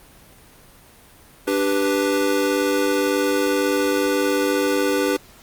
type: chord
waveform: square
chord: G major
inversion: second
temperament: equal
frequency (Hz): 293.7 / 392 / 493.9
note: D4 / G4 / B4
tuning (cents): 0 / 0 / 0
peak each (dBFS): -23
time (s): 1.47-5.17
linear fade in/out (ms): 10
effects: pink hiss -48 dBFS RMS until 5.42 s + Opus 32 kbps